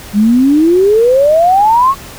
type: exponential sweep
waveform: sine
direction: up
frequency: 198.5 to 1125 Hz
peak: -5 dBFS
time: 0.13-1.95 s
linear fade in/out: 50 ms
effects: pink hiss -31 dBFS RMS until 2.18 s